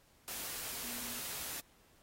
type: tone in noise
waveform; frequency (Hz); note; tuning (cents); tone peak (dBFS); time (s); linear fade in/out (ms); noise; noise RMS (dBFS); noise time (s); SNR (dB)
sine; 239.9; A#3; +50; -52; 0.83-1.19; 0; white; -42; 0.28-1.6; -13
effects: pink hiss -67 dBFS RMS until 2.02 s + AAC 48 kbps